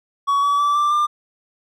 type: tone with pitch steps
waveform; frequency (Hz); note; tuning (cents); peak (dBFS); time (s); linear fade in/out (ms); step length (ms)
triangle; 1125 / 1142 / 1159.3 / 1176.8 / 1194.7; C#6 / D6 / D6 / D6 / D6; +25 / -49 / -23 / +3 / +29; -13; 0.27-1.07; 20; 160
effects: none